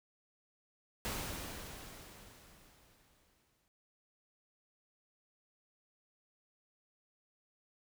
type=noise with exponential decay; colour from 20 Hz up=pink; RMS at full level=-38 dBFS; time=1.05-3.68 s; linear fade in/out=0 ms; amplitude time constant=570 ms; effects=none